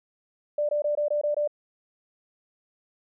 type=tone bursts; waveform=sine; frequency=591 Hz; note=D5; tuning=11 cents sharp; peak=-22 dBFS; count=7; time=0.58-1.476 s; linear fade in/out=5 ms; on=110 ms; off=21 ms; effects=none